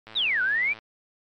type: click train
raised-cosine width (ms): 0.3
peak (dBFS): -27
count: 80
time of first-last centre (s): 0.07-0.788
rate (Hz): 110
type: exponential two-way sweep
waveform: sine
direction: down then up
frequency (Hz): 4000 to 1447 to 2425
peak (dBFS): -21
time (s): 0.15-0.74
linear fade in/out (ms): 20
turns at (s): 0.42
effects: MP3 64 kbps